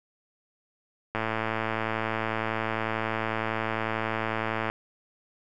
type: click train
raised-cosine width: 0.5 ms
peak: -13 dBFS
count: 395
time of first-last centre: 1.15-4.7 s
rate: 111 Hz
effects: none